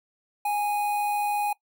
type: tone with notch filter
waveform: square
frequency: 827 Hz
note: G#5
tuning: 8 cents flat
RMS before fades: -26 dBFS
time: 0.45-1.53 s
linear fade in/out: 5 ms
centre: 5100 Hz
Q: 0.6
effects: noise-tail reverb RT60 0.1 s tail -20 dB re dry

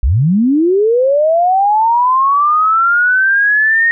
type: linear sweep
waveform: sine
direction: up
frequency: 49 to 1864.7 Hz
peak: -8 dBFS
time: 0.03-3.91 s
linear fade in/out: 0 ms
effects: none

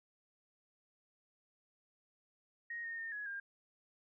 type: tone with pitch steps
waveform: sine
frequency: 1872 / 1842 / 1823 / 1679 / 1605 Hz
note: A#6 / A#6 / A#6 / G#6 / G6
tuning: +7 / -21 / -39 / +18 / +40 cents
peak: -40 dBFS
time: 2.7-3.4 s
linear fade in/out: 5 ms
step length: 140 ms
effects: none

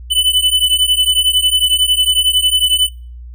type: beating tone pair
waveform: square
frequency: 2995 / 3006 Hz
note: F#7 / F#7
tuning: +20 / +27 cents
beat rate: 11 Hz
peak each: -14 dBFS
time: 0.1-2.89 s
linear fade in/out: 20 ms
effects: noise-tail reverb RT60 0.4 s tail -25 dB re dry + added 60 Hz sine -29 dBFS peak until 3.34 s

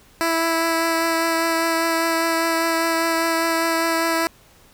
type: tone with vibrato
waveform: 10% pulse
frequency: 329.6 Hz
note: E4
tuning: in tune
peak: -10 dBFS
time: 0.21-4.27 s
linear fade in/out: 0 ms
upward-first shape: triangle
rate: 5 Hz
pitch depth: 14 cents each way
effects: pink hiss -52 dBFS RMS until 4.73 s

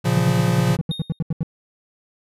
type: chord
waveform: square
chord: Bb minor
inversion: none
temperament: equal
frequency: 116.54 / 138.59 / 174.61 Hz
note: Bb2 / Db3 / F3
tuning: 0 / 0 / 0 cents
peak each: -22 dBFS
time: 0.04-0.77 s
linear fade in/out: 20 ms
type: tone bursts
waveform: triangle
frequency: 160.8 Hz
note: E3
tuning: 43 cents flat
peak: -16 dBFS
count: 13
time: 0.17-1.431 s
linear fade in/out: 2 ms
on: 25 ms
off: 78 ms
type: tone with exponential decay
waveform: triangle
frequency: 3700 Hz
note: A#7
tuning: 14 cents flat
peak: -23 dBFS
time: 0.91-1.19 s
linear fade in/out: 2 ms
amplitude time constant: 59 ms
effects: resampled to 32000 Hz

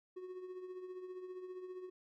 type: tone with tremolo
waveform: triangle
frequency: 367.7 Hz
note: F#4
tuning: 11 cents flat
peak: -40 dBFS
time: 0.16-1.9 s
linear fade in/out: 10 ms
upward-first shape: triangle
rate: 15 Hz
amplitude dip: 60%
effects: none

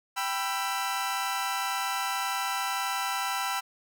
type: chord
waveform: sawtooth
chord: E minor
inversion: first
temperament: equal with one note detuned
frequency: 784 / 987.8 / 1337.7 Hz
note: G5 / B5 / E6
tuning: 0 / 0 / +25 cents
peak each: -29 dBFS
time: 0.16-3.61 s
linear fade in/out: 20 ms
effects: none

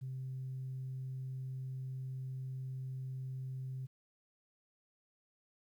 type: tone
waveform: sine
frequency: 130.81 Hz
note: C3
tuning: in tune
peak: -38 dBFS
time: 0.01-3.87 s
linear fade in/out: 20 ms
effects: tanh soft clip ceiling -35 dBFS + 12-bit

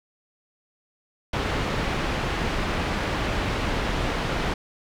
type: low-pass noise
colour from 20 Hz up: pink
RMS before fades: -26 dBFS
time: 1.33-4.54 s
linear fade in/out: 5 ms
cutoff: 3100 Hz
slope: 12 dB/octave
effects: none

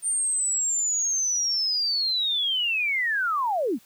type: linear sweep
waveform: sine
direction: down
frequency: 8970 to 185.3 Hz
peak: -22 dBFS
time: 0.02-3.79 s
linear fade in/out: 50 ms
effects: white hiss -57 dBFS RMS until 3.85 s

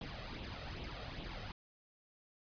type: noise with flanger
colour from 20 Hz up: pink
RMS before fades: -45 dBFS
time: 0.01-1.52 s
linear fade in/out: 2 ms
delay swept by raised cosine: 0.3 to 1.6 ms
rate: 2.5 Hz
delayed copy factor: +0.6
effects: resampled to 11025 Hz

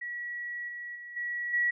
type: tone with level steps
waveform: sine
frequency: 1928 Hz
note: B6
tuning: 42 cents flat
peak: -34 / -37 / -41 / -31 / -24 dBFS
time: 0.01-1.71 s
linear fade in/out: 10 ms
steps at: 0.68 / 0.95 / 1.16 / 1.53 s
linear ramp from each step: 10 ms
effects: none

